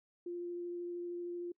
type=tone with vibrato; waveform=sine; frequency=349.2 Hz; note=F4; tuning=in tune; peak=-38 dBFS; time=0.26-1.52 s; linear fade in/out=5 ms; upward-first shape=sine; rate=13 Hz; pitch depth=8 cents each way; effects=noise-tail reverb RT60 0.1 s tail -26 dB re dry